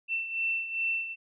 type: beating tone pair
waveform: sine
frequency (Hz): 2684 / 2686.5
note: E7 / E7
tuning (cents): +31 / +32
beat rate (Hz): 2.5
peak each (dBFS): -29 / -35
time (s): 0.08-1.16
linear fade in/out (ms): 50
effects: none